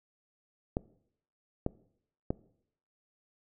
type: clicks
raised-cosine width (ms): 2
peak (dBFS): -16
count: 3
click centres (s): 0.769 / 1.664 / 2.305
effects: noise-tail reverb RT60 0.7 s tail -21 dB re dry